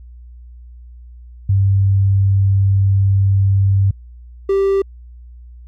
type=tone pair in turn; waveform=sine / triangle; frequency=97.9 / 391.6 Hz; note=G2 / G4; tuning=-2 / -2 cents; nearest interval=2 octaves; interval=2400 cents; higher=second; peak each=-10 dBFS; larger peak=neither; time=1.49-3.91 / 4.49-4.82 s; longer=first; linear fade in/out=5 ms; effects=added 60 Hz sine -35 dBFS peak until 5.67 s